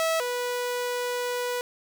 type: tone pair in turn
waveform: sawtooth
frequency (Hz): 650 / 490.8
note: E5 / B4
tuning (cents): -24 / -11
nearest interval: perfect fourth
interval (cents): 487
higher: first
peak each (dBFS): -19 / -23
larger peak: first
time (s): 0-0.2 / 0.2-1.61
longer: second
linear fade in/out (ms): 0
effects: none